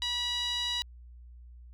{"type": "tone with band-pass filter", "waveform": "sawtooth", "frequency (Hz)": 972, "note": "B5", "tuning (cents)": -28, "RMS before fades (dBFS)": -32, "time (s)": [0.02, 0.82], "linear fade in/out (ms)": 0, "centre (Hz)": 3700, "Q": 4.9, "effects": ["added 60 Hz sine -47 dBFS peak until 1.73 s"]}